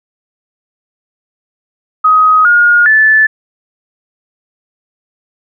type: tone with pitch steps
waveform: sine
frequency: 1259 / 1429 / 1746 Hz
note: D#6 / F6 / A6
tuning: +20 / +39 / -14 cents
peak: -4 dBFS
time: 2.04-3.27 s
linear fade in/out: 10 ms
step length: 410 ms
effects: none